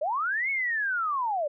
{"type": "linear two-way sweep", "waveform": "sine", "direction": "up then down", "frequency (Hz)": [554.4, 2223, 554.4], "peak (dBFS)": -25, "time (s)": [0.01, 1.48], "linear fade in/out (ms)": 10, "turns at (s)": 0.5, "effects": []}